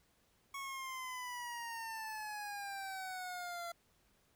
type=exponential sweep; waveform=25% pulse; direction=down; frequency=1108.7 to 680 Hz; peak=-38 dBFS; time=0.54-3.72 s; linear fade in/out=5 ms; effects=pink hiss -73 dBFS RMS until 4.35 s